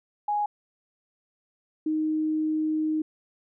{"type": "tone pair in turn", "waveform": "sine", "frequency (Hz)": [830.6, 311.1], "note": ["G#5", "D#4"], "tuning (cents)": [0, 0], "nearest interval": "octave + perfect fourth", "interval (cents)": 1700, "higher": "first", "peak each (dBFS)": -23, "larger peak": "neither", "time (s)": [[0.28, 0.46], [1.86, 3.02]], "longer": "second", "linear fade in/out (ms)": 5, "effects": []}